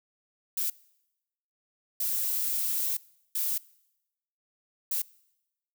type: noise bursts at uneven times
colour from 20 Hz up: violet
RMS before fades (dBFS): -29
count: 4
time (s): 0.57-0.7 / 2-2.97 / 3.35-3.58 / 4.91-5.02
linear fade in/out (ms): 5
effects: noise-tail reverb RT60 0.9 s tail -23 dB re dry